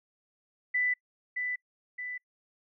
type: tone with echo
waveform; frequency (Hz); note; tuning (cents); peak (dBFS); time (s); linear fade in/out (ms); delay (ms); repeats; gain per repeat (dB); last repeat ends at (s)
sine; 1989; B6; +12; -25; 0.74-0.94; 10; 620; 2; -5; 2.18
effects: noise-tail reverb RT60 0.1 s tail -25 dB re dry